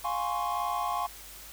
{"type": "chord", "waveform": "triangle", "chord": "Db major seventh", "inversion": "first", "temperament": "equal with one note detuned", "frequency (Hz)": [706.2, 830.6, 1046.5, 1108.7], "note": ["F5", "Ab5", "C6", "Db6"], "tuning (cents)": [19, 0, 0, 0], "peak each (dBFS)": -32, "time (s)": [0.04, 1.07], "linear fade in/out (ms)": 10, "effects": ["added 50 Hz sine -53 dBFS peak until 1.52 s", "white hiss -47 dBFS RMS until 1.52 s"]}